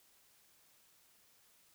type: silence
effects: white hiss -68 dBFS RMS until 1.74 s